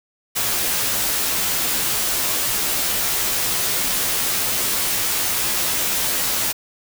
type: noise with comb filter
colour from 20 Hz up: white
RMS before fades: -21 dBFS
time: 0.35-6.53 s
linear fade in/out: 20 ms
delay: 13 ms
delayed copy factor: -0.7
effects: none